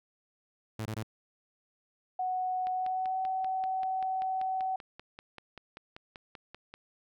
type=tone bursts; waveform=sawtooth; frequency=110 Hz; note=A2; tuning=in tune; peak=-30 dBFS; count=3; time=0.79-1.031 s; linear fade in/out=5 ms; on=67 ms; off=20 ms
type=tone with pitch glide; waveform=sine; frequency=740 to 756 Hz; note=F#5 to F#5; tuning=0 to +37 cents; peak=-29 dBFS; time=2.19-4.76 s; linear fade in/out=5 ms; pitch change=+37 cents; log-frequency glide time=2.72-3.2 s
type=click train; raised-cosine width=0.3 ms; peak=-29 dBFS; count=22; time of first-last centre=2.67-6.74 s; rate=5.16 Hz
effects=none